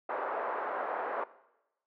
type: band-pass noise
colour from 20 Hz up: pink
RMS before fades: -35 dBFS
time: 0.09-1.24 s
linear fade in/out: 5 ms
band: 480 to 1400 Hz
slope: 24 dB/octave
effects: noise-tail reverb RT60 0.9 s tail -18 dB re dry